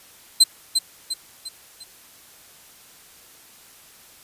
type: tone with echo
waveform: 30% pulse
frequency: 4091 Hz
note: C8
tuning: 40 cents flat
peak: -6 dBFS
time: 0.4-0.44 s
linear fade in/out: 10 ms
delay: 350 ms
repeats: 4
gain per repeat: -7 dB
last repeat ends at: 1.84 s
effects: white hiss -49 dBFS RMS until 4.23 s + resampled to 32000 Hz